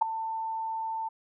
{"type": "tone with ADSR envelope", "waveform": "sine", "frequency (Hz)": 893, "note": "A5", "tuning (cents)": 25, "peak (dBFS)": -15, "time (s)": [0.01, 1.09], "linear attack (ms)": 13, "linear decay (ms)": 3, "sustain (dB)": -15, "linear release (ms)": 13, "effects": []}